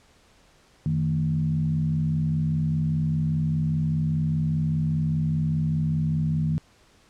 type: tone with frequency modulation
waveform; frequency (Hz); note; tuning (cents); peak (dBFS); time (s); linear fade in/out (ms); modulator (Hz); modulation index
sine; 156.3; D#3; +8; -21; 0.86-6.58; 0; 65; 0.72
effects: pink hiss -58 dBFS RMS until 7.09 s + low-pass 8000 Hz 12 dB/octave